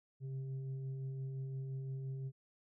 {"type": "tone with frequency modulation", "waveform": "sine", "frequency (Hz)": 134.4, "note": "C3", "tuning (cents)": 47, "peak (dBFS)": -39, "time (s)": [0.2, 2.32], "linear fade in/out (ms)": 50, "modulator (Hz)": 263, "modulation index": 0.32, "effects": []}